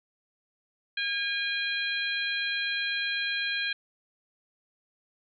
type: harmonic tone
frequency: 812 Hz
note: G#5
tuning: 39 cents flat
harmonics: 2 / 3 / 4 / 5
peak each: -31 / -33 / -34 / -35 dBFS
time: 0.97-3.73 s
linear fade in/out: 5 ms
effects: none